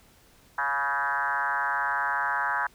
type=tone with frequency modulation; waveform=sine; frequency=1265 Hz; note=D#6; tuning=28 cents sharp; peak=-24 dBFS; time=0.58-2.67 s; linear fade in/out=5 ms; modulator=141 Hz; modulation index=3.2; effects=pink hiss -58 dBFS RMS until 2.74 s